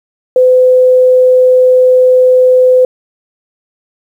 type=tone; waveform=sine; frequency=508 Hz; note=B4; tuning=49 cents sharp; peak=-3 dBFS; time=0.36-2.85 s; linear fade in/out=2 ms; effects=7-bit